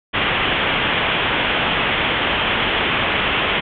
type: low-pass noise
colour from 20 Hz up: white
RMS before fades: -19 dBFS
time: 0.13-3.61 s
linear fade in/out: 20 ms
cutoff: 3400 Hz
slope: 96 dB/octave
effects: none